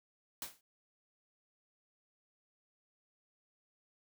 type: noise with exponential decay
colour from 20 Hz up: white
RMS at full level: -38 dBFS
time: 0.42-0.61 s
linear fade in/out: 2 ms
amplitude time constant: 40 ms
effects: none